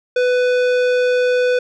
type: tone with tanh clipping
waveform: sine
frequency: 497.6 Hz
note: B4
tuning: 13 cents sharp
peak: -15 dBFS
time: 0.16-1.59 s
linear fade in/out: 5 ms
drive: 16 dB
effects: none